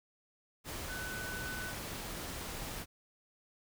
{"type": "tone in noise", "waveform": "sine", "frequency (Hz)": 1500, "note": "F#6", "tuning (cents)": 23, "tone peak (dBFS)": -41, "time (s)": [0.87, 1.74], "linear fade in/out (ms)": 50, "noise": "pink", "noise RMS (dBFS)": -42, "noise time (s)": [0.64, 2.86], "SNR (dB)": -2, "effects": []}